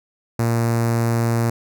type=tone with notch filter; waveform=sawtooth; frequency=116.3 Hz; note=A#2; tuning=4 cents flat; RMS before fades=-19 dBFS; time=0.39-1.5 s; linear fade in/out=5 ms; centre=3200 Hz; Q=0.9; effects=none